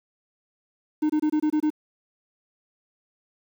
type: tone bursts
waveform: triangle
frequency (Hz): 305.2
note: D#4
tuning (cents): -33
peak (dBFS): -17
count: 7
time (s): 1.02-1.703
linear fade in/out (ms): 10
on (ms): 77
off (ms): 24
effects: 8-bit